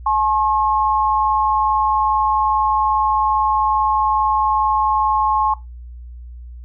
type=tone pair together; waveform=sine; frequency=855.6 / 1078 Hz; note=A5 / C#6; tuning=-49 / -49 cents; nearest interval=major third; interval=400 cents; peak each=-17 dBFS; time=0.06-5.54 s; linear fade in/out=5 ms; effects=noise-tail reverb RT60 0.2 s tail -18 dB re dry + added 60 Hz sine -32 dBFS peak until 6.64 s